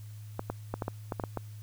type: clicks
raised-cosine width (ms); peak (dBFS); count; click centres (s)
1; -18; 9; 0.394 / 0.5 / 0.74 / 0.822 / 0.881 / 1.122 / 1.198 / 1.238 / 1.373
effects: added 106 Hz sine -42 dBFS peak until 1.62 s + white hiss -60 dBFS RMS until 1.62 s